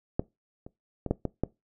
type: clicks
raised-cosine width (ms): 2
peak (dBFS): -12 / -29 / -18 / -11 / -15 / -12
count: 6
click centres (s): 0.195 / 0.665 / 1.063 / 1.11 / 1.253 / 1.436
effects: noise-tail reverb RT60 0.2 s tail -21 dB re dry